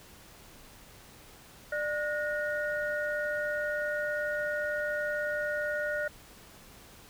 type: tone cluster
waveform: sine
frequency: 597 / 1448 / 1852 Hz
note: D5 / F#6 / A#6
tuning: +28 / -38 / -12 cents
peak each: -32 / -33 / -38 dBFS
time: 1.72-6.08 s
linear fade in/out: 5 ms
effects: pink hiss -53 dBFS RMS until 7.09 s